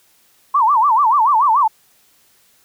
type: tone with vibrato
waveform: sine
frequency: 1012 Hz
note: B5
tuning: 42 cents sharp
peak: -10 dBFS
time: 0.54-1.68 s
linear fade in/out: 10 ms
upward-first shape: sine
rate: 6.9 Hz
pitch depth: 270 cents each way
effects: white hiss -55 dBFS RMS until 2.64 s